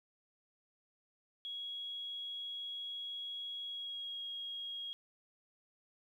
sine tone with pitch glide, 3322 to 3282 Hz, G#7 to G#7, 0 to -21 cents, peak -40 dBFS, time 1.45-4.93 s, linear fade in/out 0 ms, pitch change -21 cents, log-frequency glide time 3.65-4.23 s, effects 12-bit

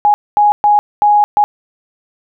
sine tone bursts at uneven times, 830.6 Hz, G#5, in tune, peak -6 dBFS, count 5, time 0.05-0.14 / 0.37-0.52 / 0.64-0.79 / 1.02-1.24 / 1.37-1.44 s, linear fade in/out 0 ms, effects none

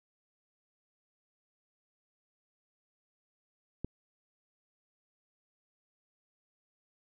click, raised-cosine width 3 ms, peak -22 dBFS, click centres 3.846 s, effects none

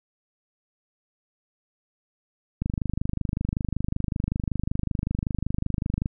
click train, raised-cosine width 5 ms, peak -13 dBFS, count 88, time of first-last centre 2.62-6.059 s, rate 25.3 Hz, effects none

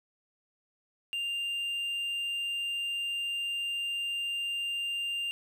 triangle tone, 2794 Hz, F7, in tune, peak -29 dBFS, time 1.13-5.31 s, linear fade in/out 0 ms, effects none

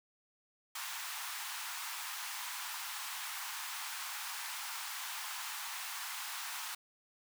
pink high-pass noise, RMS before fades -42 dBFS, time 0.75-6.75 s, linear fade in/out 5 ms, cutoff 840 Hz, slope 48 dB/octave, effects none

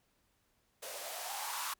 violet noise with band-pass filter sweep, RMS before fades -41 dBFS, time 0.82-1.74 s, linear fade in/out 10 ms, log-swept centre 520 to 1100 Hz, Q 5.3, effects pink hiss -75 dBFS RMS until 1.79 s

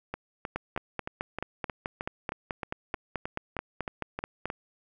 two click trains, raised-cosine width 0.5 ms, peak -18 / -16 dBFS, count 15 / 19, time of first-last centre 0.14-4.501 / 0.56-4.456 s, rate 3.21 / 4.62 Hz, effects none

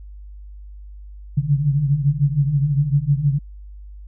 sine tone cluster, 137.1 / 142.8 / 149.7 Hz, C#3 / D3 / D3, -19 / -48 / +33 cents, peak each -20 dBFS, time 1.37-3.39 s, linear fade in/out 10 ms, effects added 50 Hz sine -35 dBFS peak until 4.07 s

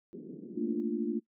white band-pass noise, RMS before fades -45 dBFS, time 0.13-0.8 s, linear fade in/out 0 ms, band 170 to 390 Hz, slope 48 dB/octave
sine chord, Bb major seventh, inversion third, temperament equal with one note detuned, 220 / 233.1 / 293.7 / 347.6 Hz, A3 / Bb3 / D4 / F4, 0 / 0 / 0 / -8 cents, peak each -35 dBFS, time 0.56-1.2 s, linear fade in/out 20 ms
effects noise-tail reverb RT60 0.1 s tail -21 dB re dry

